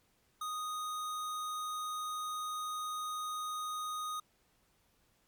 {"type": "tone", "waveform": "square", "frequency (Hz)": 1242, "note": "D#6", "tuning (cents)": -3, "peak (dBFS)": -37, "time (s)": [0.41, 4.2], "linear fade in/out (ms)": 5, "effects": ["pink hiss -72 dBFS RMS until 5.27 s", "MP3 96 kbps"]}